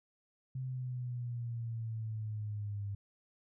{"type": "exponential sweep", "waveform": "sine", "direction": "down", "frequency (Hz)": [130.81, 100], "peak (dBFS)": -36, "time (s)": [0.55, 2.95], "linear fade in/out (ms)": 5, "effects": []}